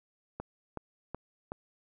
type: click train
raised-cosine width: 1 ms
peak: -23 dBFS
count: 4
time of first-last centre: 0.4-1.519 s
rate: 2.68 Hz
effects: none